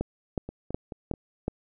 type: two click trains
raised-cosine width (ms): 2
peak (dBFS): -14 / -23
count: 5 / 4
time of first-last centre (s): 0.01-1.481 / 0.49-1.138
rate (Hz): 2.72 / 4.63
effects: none